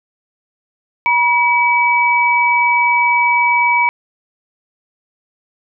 sine tone pair together, 961 / 2286 Hz, B5 / D7, -48 / -47 cents, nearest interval octave + minor third, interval 1501 cents, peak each -13 dBFS, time 1.06-3.89 s, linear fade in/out 0 ms, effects none

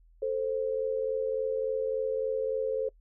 sine tone pair together, 441.5 / 525 Hz, A4 / C5, +6 / +6 cents, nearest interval minor third, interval 300 cents, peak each -30 / -30 dBFS, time 0.22-2.89 s, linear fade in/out 5 ms, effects noise-tail reverb RT60 0.1 s tail -24 dB re dry + added 41 Hz sine -56 dBFS peak until 3 s

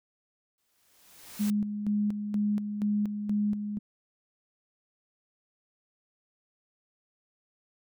white noise with exponential growth, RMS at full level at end -39 dBFS, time 0.58-1.5 s, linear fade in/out 0 ms, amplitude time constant 200 ms
sine tone with tremolo, 207.7 Hz, G#3, in tune, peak -24 dBFS, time 1.39-3.79 s, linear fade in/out 20 ms, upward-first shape square, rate 2.1 Hz, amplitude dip 55%
effects none

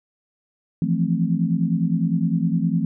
sine chord, F major seventh, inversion third, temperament equal, 164.81 / 174.61 / 220 / 261.6 Hz, E3 / F3 / A3 / C4, 0 / 0 / 0 / 0 cents, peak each -22 / -22 / -25 / -27 dBFS, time 0.82-2.85 s, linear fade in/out 2 ms, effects none

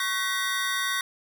square tone cluster, 1111 / 1520 / 1918 / 2041 / 3667 Hz, C#6 / F#6 / A#6 / C7 / A#7, +4 / +46 / +49 / -44 / -29 cents, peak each -33 / -32 / -31 / -39 / -32 dBFS, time 0-1.01 s, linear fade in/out 2 ms, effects none

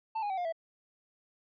triangle tone with pitch steps, 888 / 823.8 / 764.2 / 708.9 / 657.6 Hz, A5 / G#5 / G5 / F5 / E5, +16 / -14 / -44 / +26 / -4 cents, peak -29 dBFS, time 0.15-0.525 s, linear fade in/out 10 ms, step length 75 ms, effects resampled to 11025 Hz

